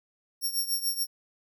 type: tone with tremolo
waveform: 10% pulse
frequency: 5520 Hz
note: F8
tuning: 21 cents flat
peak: -18 dBFS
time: 0.41-1.07 s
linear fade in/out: 50 ms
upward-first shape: triangle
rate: 6.9 Hz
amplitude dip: 85%
effects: none